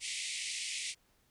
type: band-pass noise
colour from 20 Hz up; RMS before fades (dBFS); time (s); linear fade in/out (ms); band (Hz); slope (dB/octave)
pink; -39; 0-0.95; 50; 2000 to 9800; 96
effects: pink hiss -71 dBFS RMS until 1.3 s